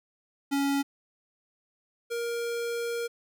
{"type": "tone pair in turn", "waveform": "square", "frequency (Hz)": [279.2, 469.6], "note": ["C#4", "A#4"], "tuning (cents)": [13, 13], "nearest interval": "major sixth", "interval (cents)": 900, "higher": "second", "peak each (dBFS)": [-25, -30], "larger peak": "first", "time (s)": [[0.51, 0.83], [2.1, 3.08]], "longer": "second", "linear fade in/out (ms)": 20, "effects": []}